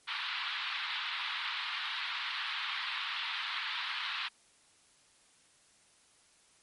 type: band-pass noise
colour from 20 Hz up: white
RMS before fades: -37 dBFS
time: 0.07-4.29 s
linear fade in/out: 20 ms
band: 930 to 4000 Hz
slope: 48 dB/octave
effects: white hiss -65 dBFS RMS until 6.62 s + MP3 48 kbps